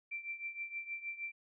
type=tone with tremolo; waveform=sine; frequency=2349 Hz; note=D7; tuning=in tune; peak=-36 dBFS; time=0.11-1.32 s; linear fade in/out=10 ms; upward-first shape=triangle; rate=6.4 Hz; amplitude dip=85%; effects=none